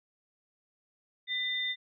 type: tone pair together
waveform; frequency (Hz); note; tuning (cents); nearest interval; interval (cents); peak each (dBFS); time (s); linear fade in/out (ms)
sine; 2000 / 3609; B6 / A7; +21 / +43; minor seventh; 1022; -33 / -32; 1.27-1.76; 50
effects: none